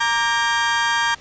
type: chord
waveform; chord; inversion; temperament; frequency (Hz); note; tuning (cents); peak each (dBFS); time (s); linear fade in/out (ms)
30% pulse; G minor; first; equal with one note detuned; 932.3 / 1174.7 / 1605.6; Bb5 / D6 / G6; 0 / 0 / +41; -18 / -23 / -18; 0-1.15; 10
effects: pink hiss -45 dBFS RMS until 1.2 s + resampled to 16000 Hz